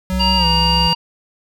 square tone with pitch glide, 186.2 to 166.85 Hz, F#3 to E3, +11 to +21 cents, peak -20 dBFS, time 0.1-0.93 s, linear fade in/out 0 ms, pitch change -190 cents, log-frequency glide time 0.37-0.46 s
triangle tone, 64.2 Hz, C2, 32 cents flat, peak -17 dBFS, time 0.12-0.88 s, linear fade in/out 5 ms
harmonic tone, 940 Hz, A#5, 14 cents sharp, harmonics 1 / 3 / 5, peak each -18 / -18 / -18 dBFS, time 0.19-0.95 s, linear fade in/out 20 ms
effects none

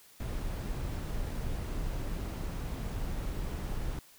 brown noise, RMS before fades -35 dBFS, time 0.2-3.99 s, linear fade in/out 2 ms, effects white hiss -58 dBFS RMS until 4.18 s

